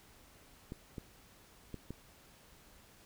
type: clicks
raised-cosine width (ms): 3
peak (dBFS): -29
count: 4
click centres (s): 0.721 / 0.982 / 1.743 / 1.906
effects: pink hiss -61 dBFS RMS until 3.05 s